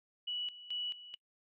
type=tone with tremolo; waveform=sine; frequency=2944 Hz; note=F#7; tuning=9 cents flat; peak=-35 dBFS; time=0.27-1.15 s; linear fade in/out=10 ms; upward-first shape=square; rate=2.3 Hz; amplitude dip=80%; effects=noise-tail reverb RT60 0.1 s tail -24 dB re dry